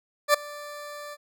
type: tone with ADSR envelope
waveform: 20% pulse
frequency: 587.3 Hz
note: D5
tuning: in tune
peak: -9 dBFS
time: 0.28-1.17 s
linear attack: 60 ms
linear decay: 7 ms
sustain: -23 dB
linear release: 41 ms
effects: none